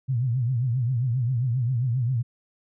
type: tone with vibrato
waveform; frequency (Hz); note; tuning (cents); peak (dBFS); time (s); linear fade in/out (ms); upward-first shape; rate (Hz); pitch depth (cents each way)
sine; 123.47; B2; 0; -21; 0.08-2.23; 20; triangle; 7.5; 170
effects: none